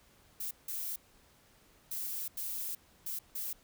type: noise bursts at uneven times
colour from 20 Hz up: violet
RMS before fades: -38 dBFS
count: 6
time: 0.4-0.51 / 0.68-0.96 / 1.91-2.28 / 2.37-2.75 / 3.06-3.19 / 3.35-3.53 s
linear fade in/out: 5 ms
effects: pink hiss -64 dBFS RMS until 3.63 s